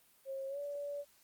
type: tone with pitch glide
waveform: sine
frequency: 539 to 574.4 Hz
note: C#5 to D5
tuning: -49 to -39 cents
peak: -38 dBFS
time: 0.25-1.05 s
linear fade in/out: 50 ms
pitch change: +110 cents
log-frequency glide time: 0.48-0.59 s
effects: white hiss -67 dBFS RMS until 1.23 s + Opus 32 kbps